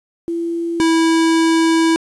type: tone pair in turn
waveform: sine / square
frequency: 337.2 / 327 Hz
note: E4 / E4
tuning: +39 / -14 cents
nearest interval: minor second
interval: 53 cents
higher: first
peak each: -18 / -12 dBFS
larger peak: second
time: 0.28-0.8 / 0.8-1.96 s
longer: second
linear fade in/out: 0 ms
effects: resampled to 22050 Hz + 8-bit